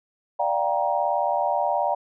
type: chord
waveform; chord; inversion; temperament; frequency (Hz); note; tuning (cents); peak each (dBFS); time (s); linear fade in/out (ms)
sine; G minor seventh; second; just; 588 / 705.6 / 784 / 940.8; D5 / F5 / G5 / Bb5; +2 / +18 / 0 / +16; -26; 0.39-1.95; 10
effects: none